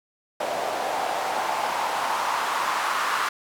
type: noise with band-pass filter sweep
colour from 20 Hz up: white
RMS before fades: -26 dBFS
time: 0.4-3.29 s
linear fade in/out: 5 ms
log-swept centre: 650 to 1200 Hz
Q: 2.8
effects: none